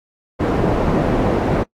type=low-pass noise; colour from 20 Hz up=white; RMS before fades=-17 dBFS; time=0.39-1.64 s; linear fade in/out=20 ms; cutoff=500 Hz; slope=12 dB/octave; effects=noise-tail reverb RT60 0.1 s tail -23 dB re dry + AAC 64 kbps